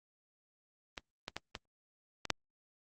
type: clicks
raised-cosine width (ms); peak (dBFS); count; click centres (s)
0.2; -22 / -21 / -19 / -21 / -22 / -10; 6; 0.978 / 1.281 / 1.366 / 1.552 / 2.253 / 2.303
effects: Opus 32 kbps